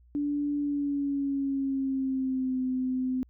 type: tone with pitch glide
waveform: sine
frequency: 289.9 to 256.8 Hz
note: D4 to C4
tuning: -22 to -32 cents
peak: -26 dBFS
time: 0.15-3.23 s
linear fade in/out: 0 ms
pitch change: -210 cents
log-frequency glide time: 0.58-2.6 s
effects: added 60 Hz sine -55 dBFS peak until 3.29 s